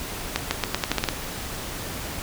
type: accelerating click train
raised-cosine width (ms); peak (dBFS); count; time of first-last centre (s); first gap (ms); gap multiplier
0.2; -4; 9; 0.36-1.088; 150; 0.85
effects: pink hiss -33 dBFS RMS until 2.22 s